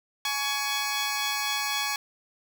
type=tone pair together; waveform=10% pulse; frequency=840 / 1121.3 Hz; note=G#5 / C#6; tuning=+19 / +20 cents; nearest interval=perfect fourth; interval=501 cents; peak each=-21 dBFS; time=0.25-1.96 s; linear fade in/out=2 ms; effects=none